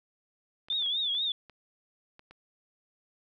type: clicks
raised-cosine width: 0.3 ms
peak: -35 dBFS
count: 8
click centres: 0.685 / 0.726 / 0.824 / 0.862 / 1.15 / 1.497 / 2.194 / 2.31 s
type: tone with vibrato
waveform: sine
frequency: 3520 Hz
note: A7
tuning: in tune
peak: -27 dBFS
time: 0.7-1.32 s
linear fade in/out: 2 ms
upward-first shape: triangle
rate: 4.2 Hz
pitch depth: 140 cents each way
effects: none